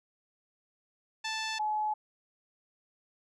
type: tone pair in turn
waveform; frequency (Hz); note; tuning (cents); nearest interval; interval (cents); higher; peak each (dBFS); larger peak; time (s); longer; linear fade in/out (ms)
10% pulse / sine; 880 / 852.5; A5 / G#5; 0 / +45; minor second; 55; first; -24 / -28; first; 1.24-1.59 / 1.59-1.94; neither; 10
effects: resampled to 22050 Hz